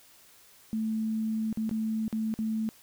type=tone with dropouts; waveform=sine; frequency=220 Hz; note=A3; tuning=in tune; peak=-27 dBFS; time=0.73-2.69 s; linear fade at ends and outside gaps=0 ms; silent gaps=1.528-1.573 / 1.693-1.712 / 2.08-2.127 / 2.34-2.389 s; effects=white hiss -57 dBFS RMS until 2.82 s